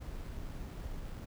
brown noise with sample-and-hold, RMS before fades -42 dBFS, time 0-1.26 s, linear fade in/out 20 ms, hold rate 6300 Hz, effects none

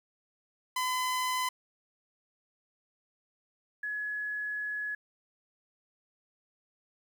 sawtooth / sine tone pair in turn, 1014 / 1692.1 Hz, B5 / G#6, +45 / +32 cents, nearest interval major sixth, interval 887 cents, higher second, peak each -25 / -32 dBFS, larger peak first, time 0.76-1.49 / 3.83-4.95 s, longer second, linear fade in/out 5 ms, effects 11-bit

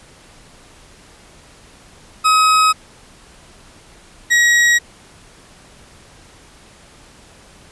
40% pulse tone pair in turn, 1271 / 1904.3 Hz, D#6 / A#6, +36 / +36 cents, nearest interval perfect fifth, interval 700 cents, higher second, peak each -9 dBFS, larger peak neither, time 2.24-2.73 / 4.3-4.79 s, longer neither, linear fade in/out 20 ms, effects pink hiss -45 dBFS RMS until 7.71 s + resampled to 24000 Hz

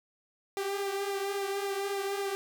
sawtooth tone with flanger, 396.4 Hz, G4, 19 cents sharp, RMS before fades -33 dBFS, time 0.57-2.35 s, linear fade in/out 0 ms, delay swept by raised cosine 0.63 to 4.43 ms, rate 3.6 Hz, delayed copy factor -0.55, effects none

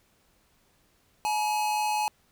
square tone pair together, 848.1 / 952 Hz, G#5 / A#5, +36 / +36 cents, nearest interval major second, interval 200 cents, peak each -26 / -36 dBFS, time 1.25-2.08 s, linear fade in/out 0 ms, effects pink hiss -66 dBFS RMS until 2.31 s

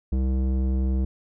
square tone with low-pass filter, 65.1 Hz, C2, 8 cents flat, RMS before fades -23 dBFS, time 0.12-1.05 s, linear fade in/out 5 ms, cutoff 320 Hz, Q 0.93, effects none

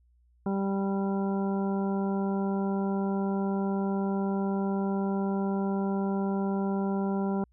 harmonic tone, 196 Hz, G3, in tune, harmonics 1 / 2 / 3 / 4 / 5 / 7, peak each -27 / -33 / -40 / -38 / -41 / -46 dBFS, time 0.46-7.44 s, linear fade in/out 2 ms, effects added 60 Hz sine -61 dBFS peak until 7.52 s

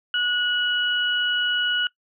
sine tone pair together, 1458.7 / 2931 Hz, F#6 / F#7, -25 / -17 cents, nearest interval octave, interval 1208 cents, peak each -23 dBFS, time 0.14-1.87 s, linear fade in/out 2 ms, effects noise-tail reverb RT60 0.1 s tail -21 dB re dry

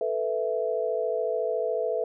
sine chord, A suspended second, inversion none, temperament equal, 440 / 493.9 / 659.3 Hz, A4 / B4 / E5, 0 / 0 / 0 cents, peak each -29 dBFS, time 0.01-2.04 s, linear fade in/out 2 ms, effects none

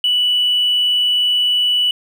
sine tone with hard clipping, 2959 Hz, F#7, 1 cent flat, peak -13 dBFS, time 0.04-1.91 s, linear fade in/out 2 ms, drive 1 dB, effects none

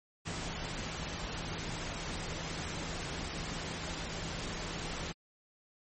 sine tone in noise, 164.1 Hz, E3, 8 cents flat, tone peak -46 dBFS, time 0.25-5.13 s, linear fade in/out 20 ms, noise pink, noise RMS -39 dBFS, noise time 0.25-5.13 s, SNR -10 dB, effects MP3 32 kbps

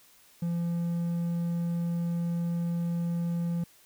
triangle tone, 170.7 Hz, F3, 39 cents flat, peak -25 dBFS, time 0.42-3.64 s, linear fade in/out 5 ms, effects white hiss -59 dBFS RMS until 3.85 s

